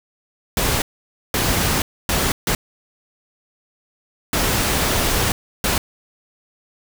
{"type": "noise bursts at uneven times", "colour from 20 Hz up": "pink", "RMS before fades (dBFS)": -19, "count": 6, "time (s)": [[0.57, 0.82], [1.34, 1.82], [2.09, 2.32], [2.47, 2.55], [4.33, 5.32], [5.64, 5.78]], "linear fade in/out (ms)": 2, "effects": []}